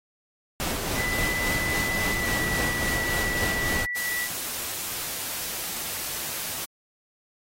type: noise with tremolo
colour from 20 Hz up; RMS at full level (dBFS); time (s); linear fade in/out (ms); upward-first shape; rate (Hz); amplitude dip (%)
pink; -28; 0.6-3.85; 0; sine; 3.6; 30
type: tone with pitch glide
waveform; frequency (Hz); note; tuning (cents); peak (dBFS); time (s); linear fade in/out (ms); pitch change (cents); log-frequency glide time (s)
sine; 1994 to 1956.4; B6 to B6; +16 to -17; -27; 0.95-4.29; 50; -33; 2.16-2.28
type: noise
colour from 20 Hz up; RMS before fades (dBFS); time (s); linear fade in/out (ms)
white; -32; 3.95-6.66; 20
effects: AAC 48 kbps